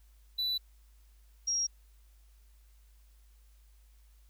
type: tone pair in turn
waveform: triangle / sine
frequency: 3971 / 5616 Hz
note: B7 / F8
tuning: +9 / +9 cents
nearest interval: tritone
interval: 600 cents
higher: second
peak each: -28 dBFS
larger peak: neither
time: 0.38-0.58 / 1.47-1.67 s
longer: neither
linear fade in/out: 10 ms
effects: added 52 Hz sine -57 dBFS peak until 4.29 s + white hiss -71 dBFS RMS until 4.29 s